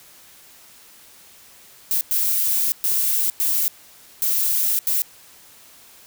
violet noise bursts at uneven times, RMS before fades -20 dBFS, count 6, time 1.91-2.01 / 2.11-2.72 / 2.84-3.3 / 3.4-3.68 / 4.22-4.79 / 4.87-5.02 s, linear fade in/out 0 ms, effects white hiss -48 dBFS RMS until 6.06 s

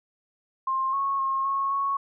sine tone with pitch steps, 1059 / 1100 / 1076 / 1095 / 1106 Hz, C6 / C#6 / C6 / C#6 / C#6, +21 / -14 / +48 / -22 / -4 cents, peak -23 dBFS, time 0.67-1.97 s, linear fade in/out 5 ms, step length 260 ms, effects none

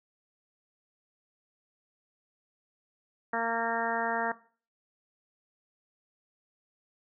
harmonic tone, 230 Hz, A#3, 23 cents flat, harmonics 1 / 2 / 3 / 4 / 5 / 6 / 7 / 8, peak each -38 / -36 / -34 / -34 / -38 / -36 / -37 / -37 dBFS, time 3.33-4.32 s, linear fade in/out 5 ms, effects noise-tail reverb RT60 0.4 s tail -17 dB re dry

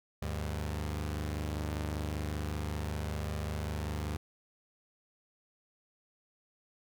sawtooth tone pair together, 75.22 / 100.4 Hz, D2 / G2, +42 / +42 cents, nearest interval perfect fourth, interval 500 cents, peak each -31 / -35 dBFS, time 0.22-4.17 s, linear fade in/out 5 ms, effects none

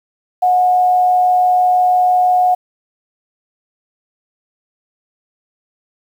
sine tone with frequency modulation, 728 Hz, F#5, 28 cents flat, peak -9 dBFS, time 0.42-2.55 s, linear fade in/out 10 ms, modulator 106 Hz, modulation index 0.23, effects 7-bit

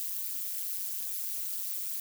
violet noise with amplitude modulation, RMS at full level -31 dBFS, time 0-2 s, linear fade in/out 0 ms, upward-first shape sine, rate 194 Hz, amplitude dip 100%, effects none

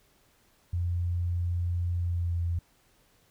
sine tone with pitch glide, 87.31 to 85.56 Hz, F2 to F2, 0 to -35 cents, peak -26 dBFS, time 0.73-2.59 s, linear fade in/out 5 ms, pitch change -35 cents, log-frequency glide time 2-2.4 s, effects pink hiss -65 dBFS RMS until 3.3 s

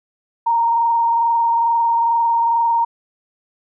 sine tone with frequency modulation, 929 Hz, A#5, 6 cents flat, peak -13 dBFS, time 0.46-2.85 s, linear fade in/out 10 ms, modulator 22.3 Hz, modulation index 0.57, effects none

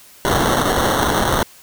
white noise with sample-and-hold, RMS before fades -17 dBFS, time 0.25-1.43 s, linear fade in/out 0 ms, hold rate 2450 Hz, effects white hiss -45 dBFS RMS until 1.62 s

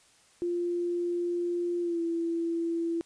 sine tone with pitch glide, 348.3 to 334.9 Hz, F4 to E4, -5 to +27 cents, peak -27 dBFS, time 0.42-3.01 s, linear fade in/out 0 ms, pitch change -68 cents, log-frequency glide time 1.81-2.01 s, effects white hiss -61 dBFS RMS until 3.05 s + resampled to 22050 Hz

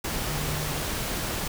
sine tone in noise, 150 Hz, D3, 37 cents sharp, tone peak -32 dBFS, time 0.28-0.81 s, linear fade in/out 5 ms, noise pink, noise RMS -30 dBFS, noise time 0.04-1.48 s, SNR -5 dB, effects none

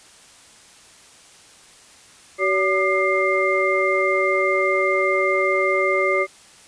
sine tone cluster, 379.8 / 570 / 1205 / 2100 Hz, F#4 / C#5 / D6 / C7, +45 / +48 / +44 / +6 cents, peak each -22 / -22 / -24 / -21 dBFS, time 2.38-6.27 s, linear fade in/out 50 ms, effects white hiss -48 dBFS RMS until 6.67 s + resampled to 22050 Hz

